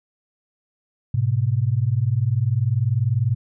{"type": "tone pair together", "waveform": "sine", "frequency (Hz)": [106.54, 126.7], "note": ["G#2", "B2"], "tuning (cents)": [45, 45], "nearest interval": "minor third", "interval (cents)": 300, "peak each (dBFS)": -20, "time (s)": [1.14, 3.35], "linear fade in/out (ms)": 5, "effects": []}